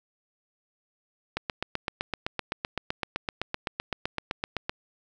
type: click train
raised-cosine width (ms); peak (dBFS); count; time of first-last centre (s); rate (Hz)
0.3; -12; 27; 1.37-4.695; 7.82
effects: none